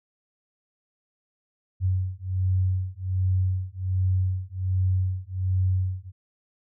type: beating tone pair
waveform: sine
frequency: 92.5 / 93.8 Hz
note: F#2 / F#2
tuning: 0 / +24 cents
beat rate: 1.3 Hz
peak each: -25 / -25 dBFS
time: 1.8-6.12 s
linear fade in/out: 50 ms
effects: none